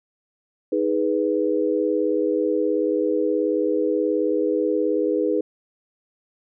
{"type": "chord", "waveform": "sine", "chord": "G# minor", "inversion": "second", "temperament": "equal with one note detuned", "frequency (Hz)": [313.5, 415.3, 493.9], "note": ["D#4", "G#4", "B4"], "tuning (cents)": [13, 0, 0], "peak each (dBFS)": -23, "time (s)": [0.72, 5.41], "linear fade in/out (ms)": 5, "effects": []}